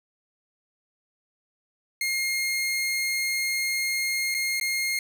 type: tone with dropouts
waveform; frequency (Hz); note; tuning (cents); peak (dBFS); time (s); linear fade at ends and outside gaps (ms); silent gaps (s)
sawtooth; 2135; C7; +34; -21; 2.01-4.99; 2; 4.343-4.347 / 4.599-4.611
effects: none